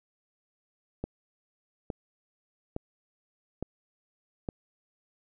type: click train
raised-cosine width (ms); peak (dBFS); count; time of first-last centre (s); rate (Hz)
2; -19; 5; 1.04-4.488; 1.16
effects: none